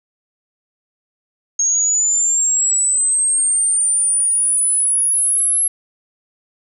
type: linear sweep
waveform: sine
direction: up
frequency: 6520 to 11130 Hz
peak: -13 dBFS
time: 1.59-5.68 s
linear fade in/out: 5 ms
effects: none